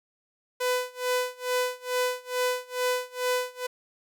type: tone with tremolo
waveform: sawtooth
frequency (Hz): 500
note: B4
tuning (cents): +21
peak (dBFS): -19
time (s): 0.6-3.67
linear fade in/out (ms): 10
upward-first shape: sine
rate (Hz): 2.3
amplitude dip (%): 95
effects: none